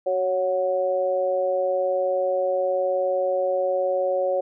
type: tone with amplitude modulation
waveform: sine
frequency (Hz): 554.4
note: C#5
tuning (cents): 0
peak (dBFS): -16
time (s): 0.06-4.41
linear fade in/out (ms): 10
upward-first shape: sine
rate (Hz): 181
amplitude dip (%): 85
effects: none